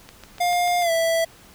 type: click train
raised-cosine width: 0.2 ms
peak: -22 dBFS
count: 6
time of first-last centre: 0.09-0.823 s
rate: 6.82 Hz
type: tone with pitch glide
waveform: square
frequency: 707 to 659.7 Hz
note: F5 to E5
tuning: +21 to +1 cents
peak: -19 dBFS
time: 0.4-1.25 s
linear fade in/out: 10 ms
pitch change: -120 cents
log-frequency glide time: 0.81-0.91 s
effects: pink hiss -49 dBFS RMS until 1.54 s